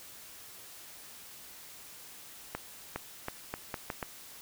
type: accelerating click train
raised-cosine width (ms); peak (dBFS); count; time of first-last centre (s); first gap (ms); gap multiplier
0.5; -19; 7; 2.55-4.028; 410; 0.79
effects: white hiss -50 dBFS RMS until 4.41 s